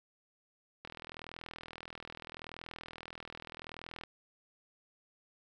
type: click train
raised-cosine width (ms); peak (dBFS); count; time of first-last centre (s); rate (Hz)
0.3; -28; 131; 0.85-4.036; 40.8
effects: none